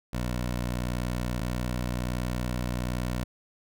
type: tone pair in turn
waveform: 15% pulse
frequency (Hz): 60.9 / 61.25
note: B1 / B1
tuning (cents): -24 / -14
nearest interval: unison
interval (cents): 10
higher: second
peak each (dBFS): -22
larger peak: neither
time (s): 0.13-1.4 / 1.4-3.24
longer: second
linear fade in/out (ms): 5
effects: none